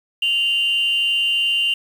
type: tone pair together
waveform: sine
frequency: 2794 / 3051 Hz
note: F7 / G7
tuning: 0 / -48 cents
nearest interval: major second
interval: 152 cents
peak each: -16 / -21 dBFS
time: 0.22-1.74 s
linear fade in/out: 5 ms
effects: tanh soft clip ceiling -11 dBFS + 7-bit